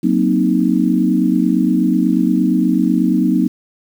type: chord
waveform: sine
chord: C half-diminished seventh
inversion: second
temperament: equal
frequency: 185 / 233.1 / 261.6 / 311.1 Hz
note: Gb3 / Bb3 / C4 / Eb4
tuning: 0 / 0 / 0 / 0 cents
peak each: -17 dBFS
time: 0.03-3.48 s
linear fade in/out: 10 ms
effects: 7-bit